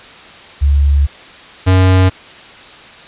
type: tone pair in turn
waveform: sine / square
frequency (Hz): 70.8 / 93.23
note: C#2 / F#2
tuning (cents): +37 / +14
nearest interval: perfect fourth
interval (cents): 477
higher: second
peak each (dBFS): -7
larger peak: neither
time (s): 0.61-1.07 / 1.66-2.1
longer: first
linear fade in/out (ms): 20
effects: white hiss -36 dBFS RMS until 3.07 s + resampled to 8000 Hz

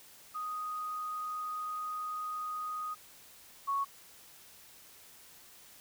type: tone pair in turn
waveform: sine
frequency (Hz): 1244.5 / 1108.7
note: D#6 / C#6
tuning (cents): 0 / 0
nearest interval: major second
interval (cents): 200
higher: first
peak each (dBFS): -35 / -29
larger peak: second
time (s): 0.34-2.95 / 3.67-3.85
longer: first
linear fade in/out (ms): 20
effects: white hiss -56 dBFS RMS until 5.8 s

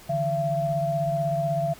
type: tone cluster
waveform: sine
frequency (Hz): 146.7 / 162.8 / 675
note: D3 / E3 / E5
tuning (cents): -2 / -21 / +41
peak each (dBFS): -28 / -33 / -24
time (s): 0.09-1.74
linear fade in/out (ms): 10
effects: pink hiss -48 dBFS RMS until 1.79 s

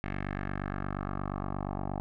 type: tone with low-pass filter sweep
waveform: 10% pulse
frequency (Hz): 48.52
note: G1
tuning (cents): -17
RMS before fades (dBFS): -35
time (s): 0.04-2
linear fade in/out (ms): 0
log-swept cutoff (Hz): 2100 to 850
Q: 2.7
effects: none

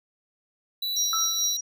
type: tone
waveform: square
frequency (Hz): 3951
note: B7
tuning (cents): 0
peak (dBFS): -27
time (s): 0.82-1.57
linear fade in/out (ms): 5
type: tone with tremolo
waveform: sine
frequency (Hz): 5720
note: F8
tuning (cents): +41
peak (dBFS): -22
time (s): 0.96-1.61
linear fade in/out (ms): 10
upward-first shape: triangle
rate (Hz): 4.6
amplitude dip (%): 70
type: tone with exponential decay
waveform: sine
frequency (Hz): 1324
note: E6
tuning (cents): +7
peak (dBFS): -24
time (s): 1.13-1.55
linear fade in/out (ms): 1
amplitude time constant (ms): 90
effects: none

